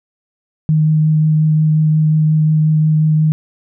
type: tone with vibrato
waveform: sine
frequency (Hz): 155.2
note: D#3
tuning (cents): -4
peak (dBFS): -9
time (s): 0.69-3.32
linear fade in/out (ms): 0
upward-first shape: triangle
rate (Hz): 5.6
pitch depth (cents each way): 12
effects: none